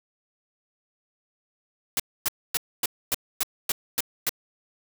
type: noise bursts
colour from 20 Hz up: white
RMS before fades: -24 dBFS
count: 9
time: 1.97-4.293 s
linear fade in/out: 2 ms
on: 27 ms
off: 260 ms
effects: none